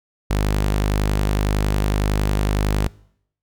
sawtooth tone, 50.9 Hz, G#1, 34 cents flat, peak -13 dBFS, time 0.3-2.88 s, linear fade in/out 10 ms, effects noise-tail reverb RT60 0.7 s tail -23 dB re dry

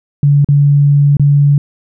sine tone with dropouts, 143.3 Hz, D3, 42 cents flat, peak -5 dBFS, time 0.23-1.58 s, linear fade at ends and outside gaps 2 ms, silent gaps 0.446-0.487 / 1.169-1.196 s, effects none

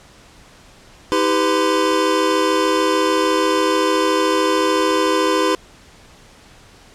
square tone cluster, 319.5 / 393.2 / 499.8 / 1025 Hz, D#4 / G4 / B4 / C6, +46 / +5 / +21 / -36 cents, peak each -21 dBFS, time 1.12-5.55 s, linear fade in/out 0 ms, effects pink hiss -46 dBFS RMS until 6.94 s + low-pass 8000 Hz 12 dB/octave

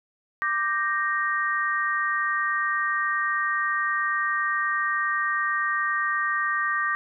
sine chord, G minor, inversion second, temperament equal with one note detuned, 1179.4 / 1568 / 1864.7 Hz, D6 / G6 / Bb6, +7 / 0 / 0 cents, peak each -26 / -29 / -26 dBFS, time 0.42-6.95 s, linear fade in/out 0 ms, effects none

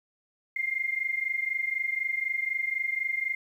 sine tone pair together, 2094 / 2118 Hz, C7 / C7, +1 / +21 cents, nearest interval unison, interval 20 cents, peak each -31 / -29 dBFS, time 0.56-3.35 s, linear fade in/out 5 ms, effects 10-bit

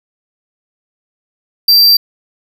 square tone, 4699 Hz, D8, in tune, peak -5 dBFS, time 1.68-1.97 s, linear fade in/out 5 ms, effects none

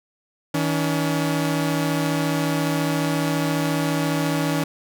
sawtooth tone pair together, 159.35 / 284.2 Hz, D#3 / C#4, +42 / +43 cents, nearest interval minor seventh, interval 1001 cents, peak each -19 dBFS, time 0.54-4.64 s, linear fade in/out 5 ms, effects none

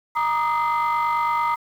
sine tone cluster, 940 / 1200 / 1249 / 2062 Hz, A#5 / D6 / D#6 / C7, +14 / +37 / +6 / -26 cents, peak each -20 / -28 / -23 / -29 dBFS, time 0.15-1.56 s, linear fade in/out 20 ms, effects tanh soft clip ceiling -14 dBFS + 8-bit

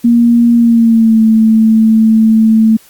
sine tone with pitch glide, 235.8 to 221.3 Hz, A#3 to A3, +20 to +10 cents, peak -4 dBFS, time 0.04-2.77 s, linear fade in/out 10 ms, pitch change -110 cents, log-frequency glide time 0.55-1.21 s, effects white hiss -43 dBFS RMS until 2.89 s + Opus 48 kbps

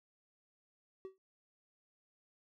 triangle tone with exponential decay, 381.1 Hz, G4, 49 cents flat, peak -38 dBFS, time 1.05-1.18 s, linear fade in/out 0 ms, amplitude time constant 27 ms, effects none

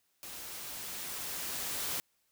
white noise with level ramp, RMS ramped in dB -45 to -35 dBFS, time 0.23-2 s, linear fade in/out 0 ms, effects white hiss -75 dBFS RMS until 2.31 s

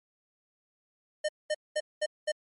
square tone bursts, 608 Hz, D#5, 40 cents flat, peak -27 dBFS, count 5, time 1.24-2.32 s, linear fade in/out 10 ms, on 48 ms, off 210 ms, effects MP3 48 kbps

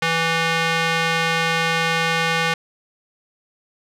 square tone with band-pass filter, 164.81 Hz, E3, in tune, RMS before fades -20 dBFS, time 0.02-2.54 s, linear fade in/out 5 ms, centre 2200 Hz, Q 1, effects none

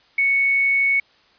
sine tone with quantisation, 2217 Hz, C#7, in tune, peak -15 dBFS, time 0.18-1 s, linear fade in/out 5 ms, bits 7, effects white hiss -56 dBFS RMS until 1.38 s + resampled to 11025 Hz

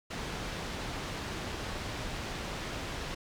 pink low-pass noise, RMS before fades -38 dBFS, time 0.1-3.15 s, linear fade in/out 10 ms, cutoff 5200 Hz, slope 12 dB/octave, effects none

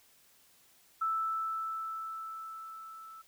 sine tone with level ramp, 1318.5 Hz, E6, in tune, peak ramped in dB -28 to -47 dBFS, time 1.01-3.22 s, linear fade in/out 10 ms, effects white hiss -64 dBFS RMS until 3.27 s

